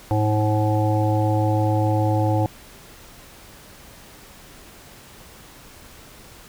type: harmonic tone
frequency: 106.9 Hz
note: A2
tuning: 49 cents flat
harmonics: 1 / 3 / 5 / 7 / 8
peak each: -19 / -24 / -26 / -27 / -28 dBFS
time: 0.11-2.46 s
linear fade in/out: 0 ms
effects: pink hiss -45 dBFS RMS until 6.48 s